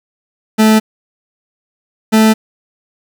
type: tone pair in turn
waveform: 40% pulse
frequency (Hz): 218 / 219.2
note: A3 / A3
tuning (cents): -16 / -6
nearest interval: unison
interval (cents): 10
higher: second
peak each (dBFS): -5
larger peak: neither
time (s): 0.58-0.8 / 2.12-2.34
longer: neither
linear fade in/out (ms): 20
effects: 7-bit